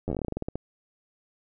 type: slowing click train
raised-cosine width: 2 ms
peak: -17 dBFS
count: 16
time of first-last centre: 0.08-0.556 s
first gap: 10 ms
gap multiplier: 1.15
effects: none